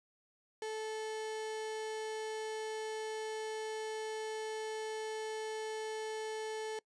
35% pulse tone, 436.3 Hz, A4, 15 cents flat, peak -36 dBFS, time 0.62-6.79 s, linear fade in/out 2 ms, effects noise-tail reverb RT60 0.1 s tail -24 dB re dry + resampled to 22050 Hz

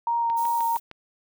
sine tone with vibrato, 931 Hz, A#5, 2 cents flat, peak -21 dBFS, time 0.07-0.77 s, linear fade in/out 2 ms, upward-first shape sine, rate 2.9 Hz, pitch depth 12 cents each way
click train, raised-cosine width 0.3 ms, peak -24 dBFS, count 5, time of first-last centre 0.3-0.913 s, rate 6.52 Hz
violet noise, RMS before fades -38 dBFS, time 0.36-0.8 s, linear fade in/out 20 ms
effects none

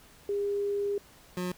sine / 25% pulse tone pair in turn, 404.8 / 180.32 Hz, G#4 / F#3, -44 / -44 cents, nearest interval octave + major second, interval 1400 cents, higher first, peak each -27 dBFS, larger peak neither, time 0.29-0.98 / 1.37-1.52 s, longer first, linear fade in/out 2 ms, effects pink hiss -56 dBFS RMS until 1.57 s

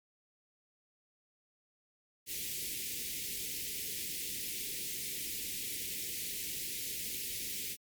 white band-stop noise, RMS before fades -39 dBFS, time 2.26-7.77 s, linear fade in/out 50 ms, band 470 to 2000 Hz, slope 48 dB/octave, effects MP3 96 kbps

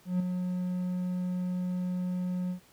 triangle tone with ADSR envelope, 181 Hz, F#3, 38 cents flat, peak -21 dBFS, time 0.05-2.6 s, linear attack 150 ms, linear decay 4 ms, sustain -6 dB, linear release 100 ms, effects pink hiss -60 dBFS RMS until 2.72 s + high-pass 60 Hz 12 dB/octave

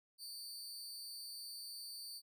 sawtooth tone with amplitude modulation, 4567 Hz, D8, 49 cents flat, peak -40 dBFS, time 0.18-2.22 s, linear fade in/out 50 ms, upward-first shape sine, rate 257 Hz, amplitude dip 85%, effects none

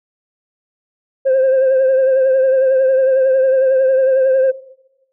sine tone with vibrato, 527 Hz, C5, 12 cents sharp, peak -8 dBFS, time 1.25-4.52 s, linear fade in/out 20 ms, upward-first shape triangle, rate 11 Hz, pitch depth 50 cents each way, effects noise-tail reverb RT60 1.0 s tail -20 dB re dry + tanh soft clip ceiling -8 dBFS

